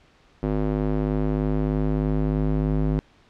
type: tone with band-pass filter sweep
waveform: square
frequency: 51.6 Hz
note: G#1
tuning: 10 cents flat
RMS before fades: -23 dBFS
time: 0.43-2.99 s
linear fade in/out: 0 ms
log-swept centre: 320 to 210 Hz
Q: 1
effects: pink hiss -57 dBFS RMS until 3.29 s + low-pass 4000 Hz 12 dB/octave